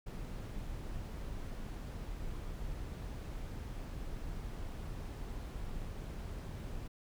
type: noise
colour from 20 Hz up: brown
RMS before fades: -42 dBFS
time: 0.06-6.88 s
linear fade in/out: 10 ms
effects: none